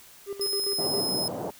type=tone with tremolo; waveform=triangle; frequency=398.7 Hz; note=G4; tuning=29 cents sharp; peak=-27 dBFS; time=0.26-1.05 s; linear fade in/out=50 ms; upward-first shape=square; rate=7.4 Hz; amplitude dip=75%
type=tone; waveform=sawtooth; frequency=5130 Hz; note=E8; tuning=48 cents flat; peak=-24 dBFS; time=0.41-1.28 s; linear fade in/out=2 ms
type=clicks; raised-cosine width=0.5 ms; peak=-32 dBFS; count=4; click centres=0.472 / 0.638 / 0.719 / 1.088 s
type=band-pass noise; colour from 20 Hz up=white; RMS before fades=-33 dBFS; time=0.78-1.51 s; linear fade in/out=10 ms; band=120 to 730 Hz; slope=24 dB/octave
effects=white hiss -51 dBFS RMS until 1.59 s